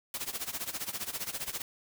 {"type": "noise with tremolo", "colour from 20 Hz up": "white", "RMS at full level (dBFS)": -34, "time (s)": [0.14, 1.62], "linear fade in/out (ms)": 2, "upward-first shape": "sine", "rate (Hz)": 15, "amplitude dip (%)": 85, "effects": []}